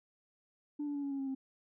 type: tone with pitch steps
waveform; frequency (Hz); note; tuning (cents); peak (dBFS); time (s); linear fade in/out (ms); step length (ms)
sine; 293.7 / 289 / 284.4 / 279.8 / 275.3 / 270.9 / 266.5; D4 / D4 / C#4 / C#4 / C#4 / C#4 / C4; 0 / -28 / +45 / +16 / -12 / -40 / +32; -33; 0.79-1.35; 10; 80
effects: tanh soft clip ceiling -32 dBFS